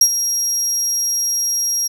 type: tone with ADSR envelope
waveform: 35% pulse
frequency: 5630 Hz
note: F8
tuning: 13 cents sharp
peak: -3 dBFS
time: 0.01-1.88 s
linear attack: 4 ms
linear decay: 66 ms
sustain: -11 dB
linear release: 14 ms
effects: none